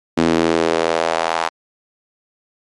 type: tone with high-pass filter sweep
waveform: sawtooth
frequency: 82.4 Hz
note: E2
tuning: in tune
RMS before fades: -17 dBFS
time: 0.17-1.49 s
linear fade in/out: 10 ms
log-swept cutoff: 260 to 890 Hz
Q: 2.1
effects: low-pass 6000 Hz 12 dB/octave + MP3 64 kbps